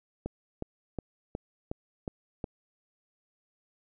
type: click train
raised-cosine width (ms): 2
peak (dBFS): -20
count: 7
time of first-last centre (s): 0.26-2.442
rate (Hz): 2.75
effects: none